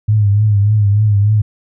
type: tone with vibrato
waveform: sine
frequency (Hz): 104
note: G#2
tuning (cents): +3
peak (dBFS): -8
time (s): 0.08-1.42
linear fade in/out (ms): 10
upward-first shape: triangle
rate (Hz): 3.4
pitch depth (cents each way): 78
effects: none